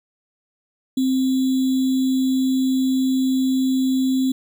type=tone with sample-and-hold; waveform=sine; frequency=261.6 Hz; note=C4; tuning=in tune; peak=-16 dBFS; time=0.97-4.32 s; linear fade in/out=5 ms; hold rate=3675 Hz; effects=none